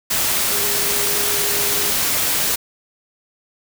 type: tone in noise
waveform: sine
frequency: 409.3 Hz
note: G#4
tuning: 25 cents flat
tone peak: -29 dBFS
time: 0.51-1.91 s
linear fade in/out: 10 ms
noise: white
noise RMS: -19 dBFS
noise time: 0.1-2.56 s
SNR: -13 dB
effects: none